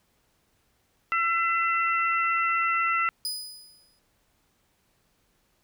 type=harmonic tone; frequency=673 Hz; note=E5; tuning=36 cents sharp; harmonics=2 / 3 / 4; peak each=-24 / -28 / -30 dBFS; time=1.12-3.09 s; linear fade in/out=0 ms
type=tone with exponential decay; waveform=sawtooth; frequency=4978 Hz; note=D#8; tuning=in tune; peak=-24 dBFS; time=3.25-3.99 s; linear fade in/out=1 ms; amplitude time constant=160 ms
effects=pink hiss -69 dBFS RMS until 5.63 s